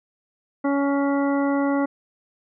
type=harmonic tone; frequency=280.3 Hz; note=C#4; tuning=19 cents sharp; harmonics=1 / 2 / 3 / 4 / 5 / 7; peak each=-20 / -26 / -30 / -32 / -34 / -37 dBFS; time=0.64-1.86 s; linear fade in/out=10 ms; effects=none